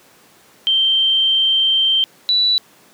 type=tone pair in turn; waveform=sine; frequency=3136 / 3951 Hz; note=G7 / B7; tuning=0 / 0 cents; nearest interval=major third; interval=400 cents; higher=second; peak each=-12 dBFS; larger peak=neither; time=0.67-2.04 / 2.29-2.58 s; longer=first; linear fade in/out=0 ms; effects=pink hiss -49 dBFS RMS until 2.93 s + high-pass 200 Hz 12 dB/octave